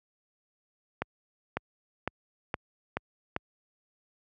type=accelerating click train; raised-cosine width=0.5 ms; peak=-14 dBFS; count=6; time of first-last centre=1.02-3.364 s; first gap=550 ms; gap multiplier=0.92; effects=high-pass 60 Hz 12 dB/octave